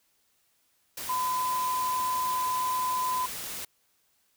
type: tone in noise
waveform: sine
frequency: 1011 Hz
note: B5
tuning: 40 cents sharp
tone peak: -26 dBFS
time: 1.09-3.26 s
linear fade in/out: 5 ms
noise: white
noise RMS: -37 dBFS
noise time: 0.97-3.65 s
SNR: +8 dB
effects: white hiss -70 dBFS RMS until 4.36 s